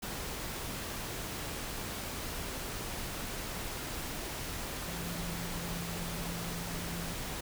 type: tone in noise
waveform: sine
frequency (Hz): 171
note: F3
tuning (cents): -36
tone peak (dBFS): -40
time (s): 4.86-7.14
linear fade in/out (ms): 10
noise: pink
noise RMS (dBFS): -39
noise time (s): 0.02-7.41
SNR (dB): -4
effects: none